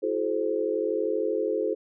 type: chord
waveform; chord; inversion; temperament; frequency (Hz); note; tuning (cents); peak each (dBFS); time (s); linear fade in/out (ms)
sine; F# half-diminished seventh; third; equal with one note detuned; 329.6 / 370 / 430.9 / 523.3; E4 / F#4 / A4 / C5; 0 / 0 / -36 / 0; -31 / -32 / -27 / -30; 0.02-1.75; 20
effects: none